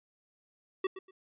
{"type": "tone with echo", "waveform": "square", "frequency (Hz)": 380.1, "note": "F#4", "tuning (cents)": 47, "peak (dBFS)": -28, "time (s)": [0.84, 0.87], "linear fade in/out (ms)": 5, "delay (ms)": 120, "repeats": 2, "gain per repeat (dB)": -13, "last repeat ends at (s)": 1.11, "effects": ["resampled to 8000 Hz"]}